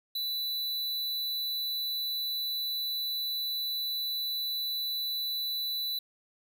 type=tone; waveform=square; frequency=3975 Hz; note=B7; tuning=10 cents sharp; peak=-31 dBFS; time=0.15-5.99 s; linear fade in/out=5 ms; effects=12-bit